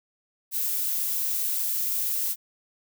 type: noise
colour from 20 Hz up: violet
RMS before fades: -27 dBFS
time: 0.51-2.36 s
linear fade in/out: 50 ms
effects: none